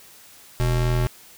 square tone pair together, 41.15 / 123.47 Hz, E1 / B2, -2 / 0 cents, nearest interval octave + perfect fifth, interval 1902 cents, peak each -24 / -23 dBFS, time 0.6-1.07 s, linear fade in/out 0 ms, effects white hiss -48 dBFS RMS until 1.37 s

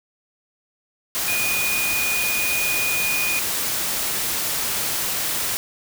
sine tone in noise, 2462 Hz, D#7, 19 cents flat, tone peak -22 dBFS, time 1.28-3.39 s, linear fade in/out 0 ms, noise white, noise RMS -24 dBFS, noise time 1.15-5.57 s, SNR -1 dB, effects none

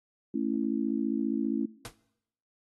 sine chord, A major, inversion none, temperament just, 220 / 275 / 330 Hz, A3 / C#4 / E4, 0 / -14 / +2 cents, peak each -32 / -30 / -33 dBFS, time 0.34-1.66 s, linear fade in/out 5 ms
pink noise with exponential decay, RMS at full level -35 dBFS, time 1.85-1.95 s, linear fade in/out 1 ms, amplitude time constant 21 ms
effects noise-tail reverb RT60 0.8 s tail -21 dB re dry + AAC 32 kbps

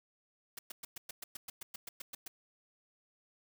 white noise bursts, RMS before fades -44 dBFS, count 14, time 0.57-2.28 s, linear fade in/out 5 ms, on 20 ms, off 110 ms, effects none

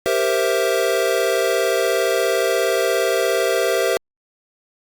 square chord, C dominant seventh, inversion second, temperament equal, 392 / 466.2 / 523.3 / 659.3 Hz, G4 / Bb4 / C5 / E5, 0 / 0 / 0 / 0 cents, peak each -23 dBFS, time 0.06-3.97 s, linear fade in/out 0 ms, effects Opus 48 kbps

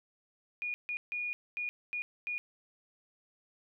sine tone bursts at uneven times, 2444 Hz, D#7, 32 cents flat, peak -33 dBFS, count 6, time 0.62-0.74 / 0.89-0.97 / 1.12-1.33 / 1.57-1.69 / 1.93-2.02 / 2.27-2.38 s, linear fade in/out 0 ms, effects none

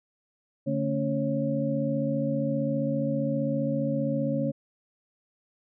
sine tone cluster, 144.6 / 223.3 / 278.4 / 548 Hz, D3 / A3 / C#4 / C#5, -27 / +26 / +8 / -20 cents, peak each -30 dBFS, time 0.66-4.52 s, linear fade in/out 20 ms, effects none

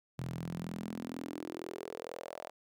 sawtooth tone with high-pass filter sweep, 42.11 Hz, E1, 38 cents sharp, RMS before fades -42 dBFS, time 0.18-2.5 s, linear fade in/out 10 ms, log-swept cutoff 130 to 650 Hz, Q 4.2, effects none

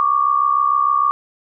sine tone pair together, 1119.4 / 1186 Hz, C#6 / D6, +17 / +17 cents, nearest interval minor second, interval 100 cents, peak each -16 dBFS, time 0-1.11 s, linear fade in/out 0 ms, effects none

